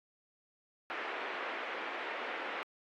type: band-pass noise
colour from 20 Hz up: white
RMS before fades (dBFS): -40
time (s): 0.9-2.63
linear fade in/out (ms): 0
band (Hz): 330 to 2300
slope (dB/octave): 24
effects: AAC 48 kbps